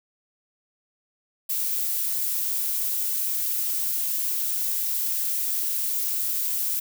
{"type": "noise", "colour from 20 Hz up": "violet", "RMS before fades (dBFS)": -26, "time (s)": [1.49, 6.8], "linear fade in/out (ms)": 10, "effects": []}